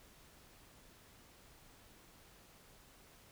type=silence; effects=pink hiss -62 dBFS RMS until 3.31 s